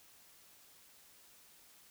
silence, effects white hiss -62 dBFS RMS until 1.9 s

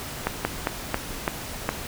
slowing click train, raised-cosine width 0.5 ms, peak -7 dBFS, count 6, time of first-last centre 0.27-1.691 s, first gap 180 ms, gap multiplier 1.23, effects pink hiss -35 dBFS RMS until 1.87 s

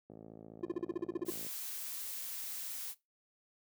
click train, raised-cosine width 2 ms, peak -36 dBFS, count 76, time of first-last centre 0.1-1.466 s, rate 54.9 Hz
triangle tone bursts, 349.2 Hz, F4, in tune, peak -29 dBFS, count 11, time 0.63-1.303 s, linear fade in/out 5 ms, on 23 ms, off 42 ms
blue noise, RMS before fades -42 dBFS, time 1.25-2.95 s, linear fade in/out 50 ms
effects noise-tail reverb RT60 0.2 s tail -19 dB re dry + high-pass 150 Hz 12 dB/octave

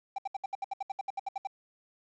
triangle tone bursts, 784 Hz, G5, in tune, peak -29 dBFS, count 15, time 0.16-1.472 s, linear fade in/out 5 ms, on 24 ms, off 68 ms, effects resampled to 16000 Hz + 10-bit

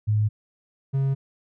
sine / triangle tone pair in turn, 106.4 / 136.01 Hz, G#2 / C#3, +42 / -33 cents, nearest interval major third, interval 425 cents, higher second, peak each -18 dBFS, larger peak neither, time 0.07-0.29 / 0.93-1.15 s, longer neither, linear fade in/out 20 ms, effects none

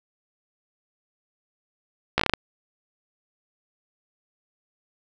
slowing click train, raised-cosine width 0.3 ms, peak -3 dBFS, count 7, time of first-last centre 2.18-2.337 s, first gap 15 ms, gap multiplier 1.22, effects none

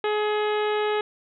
harmonic tone with a mistuned harmonic, 422.1 Hz, G#4, 28 cents sharp, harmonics 1 / 2 / 3 / 4 / 5 / 6 / 7 / 8 / 9, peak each -23 / -29 / -33 / -35 / -37 / -39 / -40 / -41 / -42 dBFS, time 0.04-1.01 s, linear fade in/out 2 ms, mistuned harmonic 8, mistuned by -25 cents, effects none

